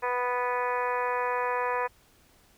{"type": "harmonic tone", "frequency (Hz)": 246.9, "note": "B3", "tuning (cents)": 0, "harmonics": [2, 3, 4, 5, 6, 7, 8, 9, 10], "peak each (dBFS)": [-31, -37, -29, -37, -42, -36, -41, -46, -42], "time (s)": [0.02, 1.88], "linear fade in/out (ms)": 20, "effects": ["pink hiss -61 dBFS RMS until 2.57 s"]}